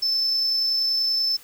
sine tone with amplitude modulation, 5274 Hz, E8, in tune, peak -17 dBFS, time 0.02-1.37 s, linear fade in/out 10 ms, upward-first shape sine, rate 30.4 Hz, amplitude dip 25%, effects tanh soft clip ceiling -17 dBFS + white hiss -48 dBFS RMS until 1.43 s

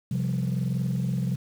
sine chord, C suspended fourth, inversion none, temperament equal, 130.81 / 174.61 / 196 Hz, C3 / F3 / G3, 0 / 0 / 0 cents, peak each -25 / -27 / -30 dBFS, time 0.11-1.36 s, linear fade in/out 5 ms, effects tanh soft clip ceiling -20 dBFS + 8-bit

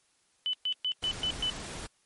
sine tone bursts, 3002 Hz, F#7, 24 cents sharp, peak -27 dBFS, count 6, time 0.46-1.498 s, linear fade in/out 0 ms, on 73 ms, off 120 ms
pink noise, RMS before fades -40 dBFS, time 1.02-1.87 s, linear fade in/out 10 ms
effects white hiss -69 dBFS RMS until 2.05 s + MP3 48 kbps

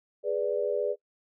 sine chord, G# diminished, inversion none, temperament equal, 415.3 / 493.9 / 587.3 Hz, G#4 / B4 / D5, 0 / 0 / 0 cents, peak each -30 dBFS, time 0.23-0.96 s, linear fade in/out 50 ms, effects noise-tail reverb RT60 0.1 s tail -24 dB re dry

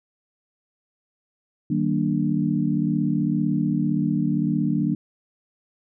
sine chord, Eb major seventh, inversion none, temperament equal with one note detuned, 155.56 / 191.19 / 233.1 / 293.7 Hz, Eb3 / G3 / Bb3 / D4, 0 / -43 / 0 / 0 cents, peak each -25 dBFS, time 1.7-4.95 s, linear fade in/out 5 ms, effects none

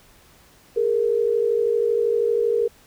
sine tone pair together, 413.8 / 466.5 Hz, G#4 / A#4, -6 / +1 cents, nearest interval major second, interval 207 cents, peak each -22 / -19 dBFS, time 0.76-2.68 s, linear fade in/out 10 ms, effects pink hiss -53 dBFS RMS until 2.86 s

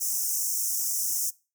pink high-pass noise, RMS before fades -28 dBFS, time 0-1.31 s, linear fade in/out 20 ms, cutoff 5500 Hz, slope 96 dB/octave, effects noise-tail reverb RT60 0.3 s tail -21 dB re dry

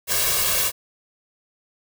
white noise with comb filter, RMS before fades -21 dBFS, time 0.07-0.72 s, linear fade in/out 50 ms, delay 1.8 ms, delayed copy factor +0.85, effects none

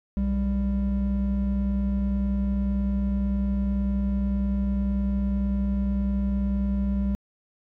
triangle tone pair together, 62.46 / 198.3 Hz, B1 / G3, +20 / +20 cents, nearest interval octave + minor sixth, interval 2000 cents, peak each -23 / -22 dBFS, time 0.17-7.15 s, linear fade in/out 0 ms, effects tanh soft clip ceiling -13 dBFS

